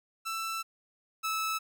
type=tone pair in turn; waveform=sawtooth; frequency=1330 / 1306.4 Hz; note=E6 / E6; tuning=+15 / -16 cents; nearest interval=unison; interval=31 cents; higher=first; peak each=-29 / -26 dBFS; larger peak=second; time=0.25-0.63 / 1.23-1.59 s; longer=first; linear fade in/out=20 ms; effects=none